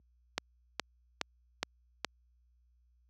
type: click train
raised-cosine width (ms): 0.2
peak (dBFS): -13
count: 5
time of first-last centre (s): 0.38-2.047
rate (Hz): 2.4
effects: added 60 Hz sine -45 dBFS peak until 3.09 s + high-pass 200 Hz 12 dB/octave